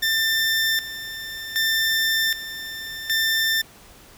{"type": "tone with tremolo", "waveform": "20% pulse", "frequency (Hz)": 1789, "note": "A6", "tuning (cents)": 28, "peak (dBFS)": -14, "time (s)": [0.02, 3.62], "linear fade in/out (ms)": 10, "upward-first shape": "square", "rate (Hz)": 0.65, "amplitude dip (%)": 75, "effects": ["pink hiss -48 dBFS RMS until 4.17 s"]}